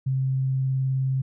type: tone with vibrato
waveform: sine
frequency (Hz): 132.5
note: C3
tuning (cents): +22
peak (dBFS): -21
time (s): 0.06-1.22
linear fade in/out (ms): 10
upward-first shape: sine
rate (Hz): 19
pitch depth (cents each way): 10
effects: none